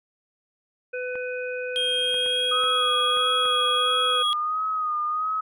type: harmonic tone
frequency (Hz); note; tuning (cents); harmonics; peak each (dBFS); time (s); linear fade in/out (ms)
500; B4; +21; 1 / 3 / 5; -29 / -34 / -36; 0.93-4.23; 10
type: clicks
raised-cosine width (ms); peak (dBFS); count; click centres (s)
0.5; -25; 6; 1.155 / 2.143 / 2.262 / 2.638 / 3.171 / 3.456
type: tone with pitch glide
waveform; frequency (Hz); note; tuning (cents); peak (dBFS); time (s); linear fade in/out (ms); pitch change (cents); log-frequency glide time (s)
triangle; 3229 to 3318; G#7 to G#7; -49 to -2; -21; 1.76-4.33; 0; +47; 1.99-2.78
type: tone with vibrato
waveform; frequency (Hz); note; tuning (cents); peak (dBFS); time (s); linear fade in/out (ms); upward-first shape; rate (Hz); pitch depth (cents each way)
sine; 1244.5; D#6; 0; -23; 2.51-5.41; 10; sine; 1.5; 47
effects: none